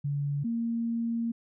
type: tone pair in turn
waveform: sine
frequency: 143 / 231.5 Hz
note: D3 / A#3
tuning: -46 / -12 cents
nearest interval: minor sixth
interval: 834 cents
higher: second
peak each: -27 dBFS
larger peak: neither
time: 0.04-0.44 / 0.44-1.32 s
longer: second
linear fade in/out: 10 ms
effects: none